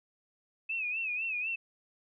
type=tone with vibrato; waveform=sine; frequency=2571 Hz; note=E7; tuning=44 cents flat; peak=-31 dBFS; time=0.69-1.56 s; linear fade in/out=10 ms; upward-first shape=sine; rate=4 Hz; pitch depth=100 cents each way; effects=none